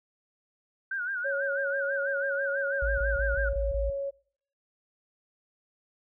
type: tone with vibrato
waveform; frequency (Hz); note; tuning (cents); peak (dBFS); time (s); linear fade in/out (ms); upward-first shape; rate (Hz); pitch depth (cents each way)
sine; 1511; F#6; +36; -29; 0.91-3.49; 5; sine; 6.1; 110
type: tone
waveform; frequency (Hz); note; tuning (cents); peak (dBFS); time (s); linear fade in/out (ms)
sine; 555; C#5; +2; -29; 1.24-4.11; 20
type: tone bursts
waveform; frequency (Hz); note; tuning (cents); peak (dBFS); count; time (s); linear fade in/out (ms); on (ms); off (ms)
sine; 55; A1; 0; -27; 6; 2.82-3.9; 5; 160; 24
effects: noise-tail reverb RT60 0.6 s tail -23 dB re dry